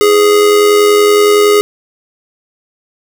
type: tone with amplitude modulation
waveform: square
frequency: 415.3 Hz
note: G#4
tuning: in tune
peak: -4 dBFS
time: 0.01-1.61 s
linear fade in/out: 0 ms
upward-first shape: sine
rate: 90.7 Hz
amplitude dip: 45%
effects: 7-bit